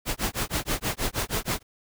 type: noise with tremolo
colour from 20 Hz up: pink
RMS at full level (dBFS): -25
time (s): 0.05-1.63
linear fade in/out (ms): 50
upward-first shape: sine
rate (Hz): 6.3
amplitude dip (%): 100
effects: none